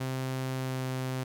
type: tone with pitch glide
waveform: sawtooth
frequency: 130.81 to 129.83 Hz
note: C3 to C3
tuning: 0 to -13 cents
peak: -27 dBFS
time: 0-1.24 s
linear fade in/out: 10 ms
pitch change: -13 cents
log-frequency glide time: 0.55-0.85 s
effects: none